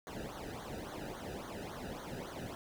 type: noise with flanger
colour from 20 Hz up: brown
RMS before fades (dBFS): -44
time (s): 0.07-2.55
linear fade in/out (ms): 0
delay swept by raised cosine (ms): 0.38 to 0.94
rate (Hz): 3.6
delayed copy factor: -1
effects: none